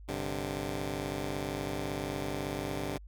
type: chord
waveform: 10% pulse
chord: G suspended fourth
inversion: none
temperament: just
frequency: 98 / 130.67 / 147 Hz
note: G2 / C3 / D3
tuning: 0 / -2 / +2 cents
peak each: -31 dBFS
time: 0.08-2.98 s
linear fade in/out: 10 ms
effects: added 50 Hz sine -46 dBFS peak until 3.07 s